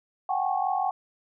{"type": "tone cluster", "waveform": "sine", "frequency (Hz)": [737, 782, 845, 1096], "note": ["F#5", "G5", "G#5", "C#6"], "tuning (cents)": [-7, -4, 30, -20], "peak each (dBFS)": [-28, -27, -32, -33], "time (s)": [0.29, 0.91], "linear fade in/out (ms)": 5, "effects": []}